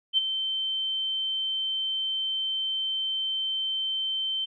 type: tone with ADSR envelope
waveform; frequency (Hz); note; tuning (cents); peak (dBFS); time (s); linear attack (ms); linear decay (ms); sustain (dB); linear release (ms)
sine; 3100; G7; -20; -17; 0.13-4.46; 46; 18; -9; 21
effects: none